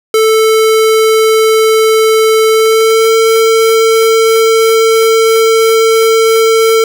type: tone with pitch glide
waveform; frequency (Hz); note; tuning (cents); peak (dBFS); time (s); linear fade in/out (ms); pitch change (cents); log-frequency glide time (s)
square; 440 to 448.5; A4 to A4; 0 to +33; -6; 0.14-6.84; 2; +33; 2.49-3.12
effects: none